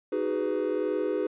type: chord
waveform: triangle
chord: G# minor seventh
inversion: second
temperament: just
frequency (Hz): 311.5 / 373.8 / 415.3 / 498.4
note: D#4 / F#4 / G#4 / B4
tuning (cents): +2 / +18 / 0 / +16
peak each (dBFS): -30 / -29 / -28 / -29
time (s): 0.12-1.27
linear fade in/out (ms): 5
effects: tanh soft clip ceiling -14 dBFS + resampled to 8000 Hz